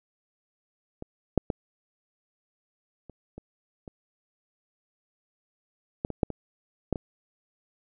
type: clicks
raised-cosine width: 2 ms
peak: -23 / -6 / -13 / -30 / -27 / -27 / -14 / -19 / -8 / -20 / -11 / -19 dBFS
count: 12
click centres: 1.024 / 1.377 / 1.502 / 3.097 / 3.38 / 3.878 / 6.049 / 6.103 / 6.232 / 6.303 / 6.927 / 6.958 s
effects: none